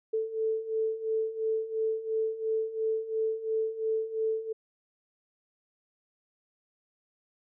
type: beating tone pair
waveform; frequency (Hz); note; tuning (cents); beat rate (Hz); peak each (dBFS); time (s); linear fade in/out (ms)
sine; 440 / 442.9; A4 / A4; 0 / +11; 2.9; -33 / -29; 0.13-4.53; 10
effects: none